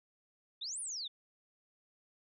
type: exponential two-way sweep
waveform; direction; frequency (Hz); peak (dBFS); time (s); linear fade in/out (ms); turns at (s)
sine; up then down; 3447 to 10020 to 3447; -38; 0.61-1.08; 10; 0.8
effects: none